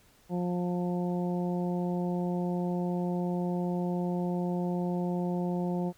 harmonic tone, 177.3 Hz, F3, 26 cents sharp, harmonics 1 / 2 / 3 / 4 / 5, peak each -29 / -35 / -39 / -41 / -43 dBFS, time 0.29-5.93 s, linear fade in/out 50 ms, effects pink hiss -62 dBFS RMS until 5.97 s

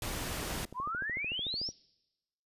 pink noise, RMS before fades -37 dBFS, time 0.02-0.65 s, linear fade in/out 2 ms
click train, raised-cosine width 2 ms, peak -31 dBFS, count 18, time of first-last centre 0.43-1.689 s, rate 13.5 Hz
sine exponential sweep, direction up, 950 to 5870 Hz, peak -33 dBFS, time 0.74-1.72 s, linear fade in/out 50 ms
effects noise-tail reverb RT60 1.0 s tail -24 dB re dry + resampled to 32000 Hz

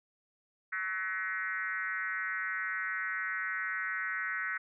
sine tone with frequency modulation, 1705 Hz, G#6, 45 cents sharp, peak -32 dBFS, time 0.72-4.58 s, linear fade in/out 10 ms, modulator 197 Hz, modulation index 1.9, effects none

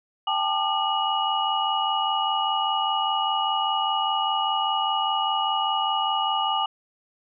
sine tone cluster, 788 / 873 / 1204 / 2906 Hz, G5 / A5 / D6 / F#7, +9 / -14 / +43 / -32 cents, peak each -27 dBFS, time 0.27-6.66 s, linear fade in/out 5 ms, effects none

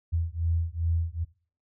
sine beating tone pair, 82.2 / 84.7 Hz, E2 / E2, -4 / +48 cents, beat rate 2.5 Hz, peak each -28 dBFS, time 0.12-1.25 s, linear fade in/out 20 ms, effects noise-tail reverb RT60 0.4 s tail -19 dB re dry

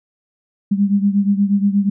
sine beating tone pair, 198.6 / 207 Hz, G3 / G#3, +23 / -5 cents, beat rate 8.4 Hz, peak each -14 / -18 dBFS, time 0.71-1.9 s, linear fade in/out 10 ms, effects none

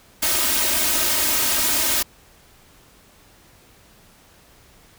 white noise with comb filter, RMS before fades -20 dBFS, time 0.22-2.03 s, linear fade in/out 10 ms, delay 3.2 ms, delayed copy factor +0.9, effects pink hiss -52 dBFS RMS until 4.98 s

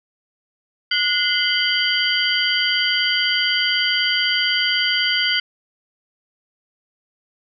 sine tone cluster, 1455 / 2062 / 2973 / 3158 / 4704 Hz, F#6 / C7 / F#7 / G7 / D8, -29 / -26 / +8 / +12 / +2 cents, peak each -23 dBFS, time 0.91-5.4 s, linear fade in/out 5 ms, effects none

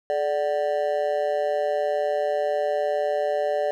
triangle tone with amplitude modulation, 588 Hz, D5, 2 cents sharp, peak -15 dBFS, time 0.1-3.71 s, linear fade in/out 0 ms, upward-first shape sine, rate 159 Hz, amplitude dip 100%, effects none

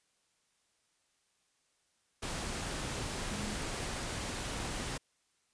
sine tone in noise, 208.5 Hz, G#3, 7 cents sharp, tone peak -40 dBFS, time 3.31-3.56 s, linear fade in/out 10 ms, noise pink, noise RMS -38 dBFS, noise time 2.22-4.98 s, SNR -5 dB, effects white hiss -75 dBFS RMS until 5.53 s + resampled to 22050 Hz

